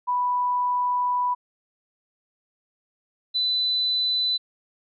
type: tone pair in turn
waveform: sine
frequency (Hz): 987 / 4000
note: B5 / B7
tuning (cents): -1 / +21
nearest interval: 2 octaves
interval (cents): 2422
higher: second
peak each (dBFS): -20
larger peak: neither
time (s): 0.07-1.35 / 3.34-4.38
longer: first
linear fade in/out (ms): 20
effects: MP3 64 kbps